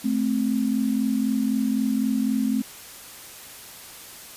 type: tone pair together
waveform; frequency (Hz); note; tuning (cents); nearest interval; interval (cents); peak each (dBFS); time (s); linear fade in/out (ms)
sine; 217.7 / 261.6; A3 / C4; -18 / 0; minor third; 318; -23; 0.04-2.62; 10
effects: white hiss -42 dBFS RMS until 4.36 s + resampled to 32000 Hz